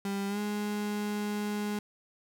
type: tone with pitch glide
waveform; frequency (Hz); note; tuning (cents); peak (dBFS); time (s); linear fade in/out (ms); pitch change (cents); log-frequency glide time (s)
35% pulse; 198.5 to 207.9; G3 to G#3; +22 to +2; -29; 0.05-1.79; 2; +80; 0.28-0.39
effects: none